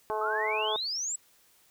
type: harmonic tone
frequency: 215.4 Hz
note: A3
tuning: 37 cents flat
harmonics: 2 / 3 / 4 / 5 / 6 / 7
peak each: -33 / -36 / -33 / -35 / -48 / -46 dBFS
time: 0.1-0.76 s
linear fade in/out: 0 ms
type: exponential sweep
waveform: sine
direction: up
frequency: 1250 to 7902 Hz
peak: -30 dBFS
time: 0.21-1.16 s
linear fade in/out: 5 ms
effects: white hiss -63 dBFS RMS until 1.7 s

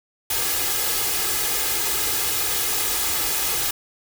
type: noise with comb filter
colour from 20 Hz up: white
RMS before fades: -23 dBFS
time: 0.3-3.71 s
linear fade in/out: 5 ms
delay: 2.4 ms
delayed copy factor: +0.65
effects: none

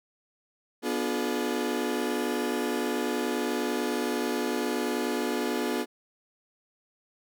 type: chord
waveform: 35% pulse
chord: B diminished seventh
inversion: none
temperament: just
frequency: 246.9 / 296.3 / 355.6 / 426.7 Hz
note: B3 / D4 / F4 / Ab4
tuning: 0 / +15 / +31 / +47 cents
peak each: -30 / -32 / -31 / -31 dBFS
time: 0.82-5.86 s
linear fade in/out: 50 ms
effects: none

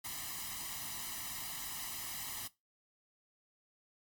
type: noise with comb filter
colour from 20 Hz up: white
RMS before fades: -42 dBFS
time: 0.04-2.48 s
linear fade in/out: 10 ms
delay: 1 ms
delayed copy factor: +0.75
effects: noise-tail reverb RT60 0.2 s tail -18 dB re dry + MP3 96 kbps

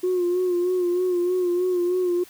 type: tone with vibrato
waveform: sine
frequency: 358.8 Hz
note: F4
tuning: 47 cents sharp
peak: -18 dBFS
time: 0.03-2.24 s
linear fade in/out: 10 ms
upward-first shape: sine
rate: 3.2 Hz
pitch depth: 45 cents each way
effects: tanh soft clip ceiling -16 dBFS + white hiss -49 dBFS RMS until 2.29 s

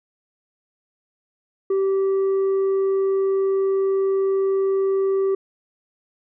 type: tone with tanh clipping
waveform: sine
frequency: 387.8 Hz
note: G4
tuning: 19 cents flat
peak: -18 dBFS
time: 1.7-5.35 s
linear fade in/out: 5 ms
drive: 3 dB
effects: none

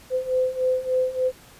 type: beating tone pair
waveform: sine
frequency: 510 / 513.4 Hz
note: C5 / C5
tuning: -44 / -33 cents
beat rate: 3.4 Hz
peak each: -25 / -22 dBFS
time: 0.1-1.32 s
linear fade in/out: 50 ms
effects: pink hiss -49 dBFS RMS until 1.59 s + resampled to 32000 Hz

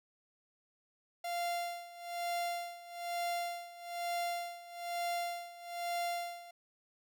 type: tone with tremolo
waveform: 45% pulse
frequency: 694 Hz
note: F5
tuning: 11 cents flat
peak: -33 dBFS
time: 1.24-6.51 s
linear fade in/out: 5 ms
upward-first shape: sine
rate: 1.1 Hz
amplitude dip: 85%
effects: none

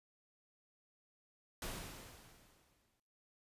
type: noise with exponential decay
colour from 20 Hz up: pink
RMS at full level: -42 dBFS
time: 1.62-3 s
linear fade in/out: 2 ms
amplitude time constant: 300 ms
effects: noise-tail reverb RT60 0.8 s tail -22 dB re dry + resampled to 32000 Hz

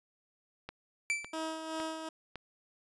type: click train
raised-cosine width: 0.3 ms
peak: -25 dBFS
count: 4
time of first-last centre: 0.69-2.357 s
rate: 1.8 Hz
type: tone with exponential decay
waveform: 45% pulse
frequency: 2328 Hz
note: D7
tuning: 16 cents flat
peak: -26 dBFS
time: 1.1-1.4 s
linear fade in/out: 0 ms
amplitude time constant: 64 ms
type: tone with tremolo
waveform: 15% pulse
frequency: 319.3 Hz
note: D#4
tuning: 45 cents sharp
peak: -28 dBFS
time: 1.33-2.09 s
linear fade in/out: 5 ms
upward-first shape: sine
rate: 2.6 Hz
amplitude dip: 50%
effects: resampled to 24000 Hz

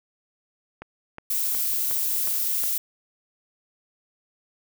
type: click train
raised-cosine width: 0.5 ms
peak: -22 dBFS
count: 6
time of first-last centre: 0.82-2.638 s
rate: 2.75 Hz
type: noise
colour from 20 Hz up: violet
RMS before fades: -25 dBFS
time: 1.3-2.78 s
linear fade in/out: 5 ms
effects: none

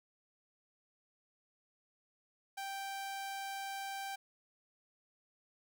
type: tone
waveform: sawtooth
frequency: 784 Hz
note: G5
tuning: in tune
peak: -36 dBFS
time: 2.57-4.16 s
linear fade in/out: 10 ms
effects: none

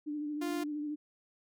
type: tone with vibrato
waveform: sine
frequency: 297.3 Hz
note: D4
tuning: 21 cents sharp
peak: -34 dBFS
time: 0.06-0.96 s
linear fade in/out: 20 ms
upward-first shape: sine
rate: 13 Hz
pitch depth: 31 cents each way
type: tone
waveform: sawtooth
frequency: 349.2 Hz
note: F4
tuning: in tune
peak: -32 dBFS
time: 0.41-0.64 s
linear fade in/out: 10 ms
effects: none

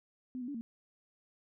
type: tone with pitch steps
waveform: sine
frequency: 254.1 / 244.2 / 286.7 / 229.7 Hz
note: B3 / B3 / D4 / A#3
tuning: +49 / -19 / -42 / -25 cents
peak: -37 dBFS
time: 0.35-0.61 s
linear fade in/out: 0 ms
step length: 65 ms
effects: none

